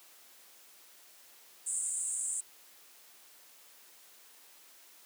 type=band-pass noise; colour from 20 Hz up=white; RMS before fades=-35 dBFS; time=1.66-2.41 s; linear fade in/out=10 ms; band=7400 to 9300 Hz; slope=96 dB/octave; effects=white hiss -58 dBFS RMS until 5.05 s + high-pass 300 Hz 12 dB/octave